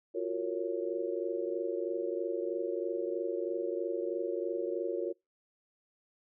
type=chord; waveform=sine; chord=Gb major seventh; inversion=third; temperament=just; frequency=346.9 / 370 / 462.5 / 555 Hz; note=F4 / Gb4 / Bb4 / Db5; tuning=-12 / 0 / -14 / +2 cents; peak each=-36 / -37 / -36 / -38 dBFS; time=0.14-5.13 s; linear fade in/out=20 ms; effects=noise-tail reverb RT60 0.2 s tail -25 dB re dry